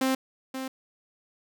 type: tone with echo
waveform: sawtooth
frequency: 263.1 Hz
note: C4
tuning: 10 cents sharp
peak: -19 dBFS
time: 0.01-0.15 s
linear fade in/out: 5 ms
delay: 530 ms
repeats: 1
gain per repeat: -9 dB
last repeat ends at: 0.68 s
effects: none